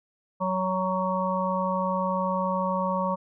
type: harmonic tone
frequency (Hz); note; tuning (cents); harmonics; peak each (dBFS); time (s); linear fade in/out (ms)
186.3; F#3; +12; 1 / 3 / 5 / 6; -29 / -29 / -29 / -30; 0.4-3.16; 20
effects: none